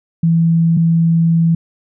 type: tone pair in turn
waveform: sine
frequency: 165.7 / 165.7 Hz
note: E3 / E3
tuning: +9 / +9 cents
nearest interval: unison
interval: 0 cents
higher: neither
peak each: -9 dBFS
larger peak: neither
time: 0.23-0.77 / 0.77-1.55 s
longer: second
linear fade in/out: 5 ms
effects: none